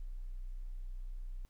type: tone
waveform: sine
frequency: 30.96 Hz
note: B0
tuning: 5 cents sharp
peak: -39 dBFS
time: 0-1.45 s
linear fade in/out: 0 ms
effects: pink hiss -75 dBFS RMS until 1.49 s